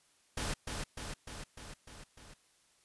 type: noise with echo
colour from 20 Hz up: pink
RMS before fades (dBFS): -36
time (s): 0.37-0.54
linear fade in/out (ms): 5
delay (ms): 300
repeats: 6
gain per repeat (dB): -3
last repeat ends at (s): 2.34
effects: white hiss -69 dBFS RMS until 2.84 s + resampled to 24000 Hz